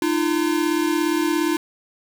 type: tone pair together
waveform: square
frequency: 304.1 / 341.3 Hz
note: D#4 / F4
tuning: -40 / -40 cents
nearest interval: major second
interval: 200 cents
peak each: -22 dBFS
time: 0.02-1.57 s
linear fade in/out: 2 ms
effects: none